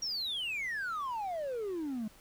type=exponential sweep; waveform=triangle; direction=down; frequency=5700 to 207.7 Hz; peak=-31 dBFS; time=0.02-2.08 s; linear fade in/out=5 ms; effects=tanh soft clip ceiling -28 dBFS + pink hiss -59 dBFS RMS until 2.2 s